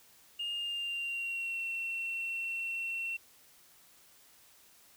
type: tone with pitch glide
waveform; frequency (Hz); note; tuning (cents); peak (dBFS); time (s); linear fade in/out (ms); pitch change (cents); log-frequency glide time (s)
sine; 2831 to 2713; F7 to E7; +23 to +49; -32; 0.39-3.17; 10; -74; 0.52-1.62
effects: tanh soft clip ceiling -31 dBFS + white hiss -61 dBFS RMS until 4.96 s